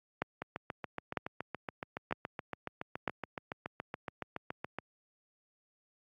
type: two click trains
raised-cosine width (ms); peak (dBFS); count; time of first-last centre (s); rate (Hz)
0.5; -22 / -16; 32 / 4; 0.42-4.786 / 0.22-3.077; 7.1 / 1.05
effects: high-pass 100 Hz 12 dB/octave + Opus 48 kbps